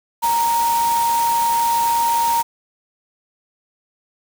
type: tone in noise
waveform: sine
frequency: 932.3 Hz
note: A#5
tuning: in tune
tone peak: -15 dBFS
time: 0.22-2.43 s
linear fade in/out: 20 ms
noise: white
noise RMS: -27 dBFS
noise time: 0.22-2.43 s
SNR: +9 dB
effects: none